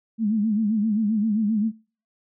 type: tone with vibrato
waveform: sine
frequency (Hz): 214.4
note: A3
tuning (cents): -45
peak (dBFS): -19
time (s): 0.18-1.72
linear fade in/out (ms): 50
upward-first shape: sine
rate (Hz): 7.6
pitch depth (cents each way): 97
effects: noise-tail reverb RT60 0.4 s tail -25 dB re dry